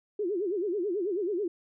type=tone with vibrato; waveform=sine; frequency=381 Hz; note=G4; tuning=49 cents flat; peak=-27 dBFS; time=0.19-1.48 s; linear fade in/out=5 ms; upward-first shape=sine; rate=9.2 Hz; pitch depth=210 cents each way; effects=none